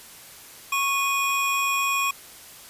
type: tone pair together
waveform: square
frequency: 1103 / 2476 Hz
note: C#6 / D#7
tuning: -9 / -9 cents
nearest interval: octave + major second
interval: 1400 cents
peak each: -25 dBFS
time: 0.72-2.11 s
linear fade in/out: 5 ms
effects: white hiss -45 dBFS RMS until 2.69 s + resampled to 32000 Hz